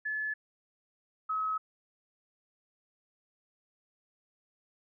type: tone pair in turn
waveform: sine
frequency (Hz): 1722 / 1281.1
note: A6 / E6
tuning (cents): -38 / -50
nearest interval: perfect fourth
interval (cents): 512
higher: first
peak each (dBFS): -31 / -29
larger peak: second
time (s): 0.05-0.34 / 1.29-1.58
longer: neither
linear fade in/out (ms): 10
effects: none